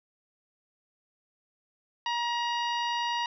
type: harmonic tone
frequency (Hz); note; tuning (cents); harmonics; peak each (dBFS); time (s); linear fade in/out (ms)
950; A#5; +33; 1 / 2 / 3 / 4 / 5 / 6; -29 / -36 / -35 / -40 / -43 / -48; 2.06-3.26; 2
effects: none